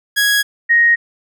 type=tone pair in turn; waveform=sawtooth / sine; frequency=1661.2 / 1872.4 Hz; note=G#6 / A#6; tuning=0 / +7 cents; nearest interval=major second; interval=207 cents; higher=second; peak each=-8 dBFS; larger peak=neither; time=0.16-0.43 / 0.69-0.96 s; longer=neither; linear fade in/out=20 ms; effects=none